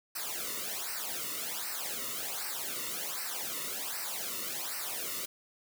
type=noise with flanger; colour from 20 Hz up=white; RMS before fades=-37 dBFS; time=0.15-5.26 s; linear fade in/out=10 ms; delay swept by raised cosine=0.29 to 1.27 ms; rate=1.3 Hz; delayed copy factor=-0.9; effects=none